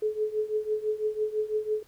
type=tone with tremolo; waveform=sine; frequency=428.7 Hz; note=A4; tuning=45 cents flat; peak=-22 dBFS; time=0.02-1.83 s; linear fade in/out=5 ms; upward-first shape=triangle; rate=6 Hz; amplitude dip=90%; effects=pink hiss -61 dBFS RMS until 1.87 s